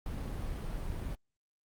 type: noise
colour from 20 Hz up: brown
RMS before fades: -37 dBFS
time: 0.06-1.15 s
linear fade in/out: 2 ms
effects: Opus 32 kbps